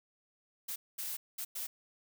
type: noise bursts at uneven times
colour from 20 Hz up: blue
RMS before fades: -39 dBFS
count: 4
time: 0.68-0.76 / 0.98-1.17 / 1.38-1.45 / 1.55-1.67 s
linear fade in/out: 10 ms
effects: none